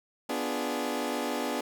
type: chord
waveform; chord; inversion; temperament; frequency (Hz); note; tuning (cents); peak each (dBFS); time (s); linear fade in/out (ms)
20% pulse; B diminished seventh; none; equal; 246.9 / 293.7 / 349.2 / 415.3; B3 / D4 / F4 / Ab4; 0 / 0 / 0 / 0; -29 / -29 / -34 / -31; 0.29-1.61; 5
effects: none